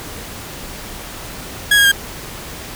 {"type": "tone with pitch steps", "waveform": "30% pulse", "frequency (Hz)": [1661.2, 1634.5, 1608.3], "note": ["G#6", "G#6", "G6"], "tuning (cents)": [0, -28, 44], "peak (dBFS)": -6, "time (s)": [1.71, 1.917], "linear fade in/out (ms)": 5, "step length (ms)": 69, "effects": ["pink hiss -31 dBFS RMS until 2.75 s"]}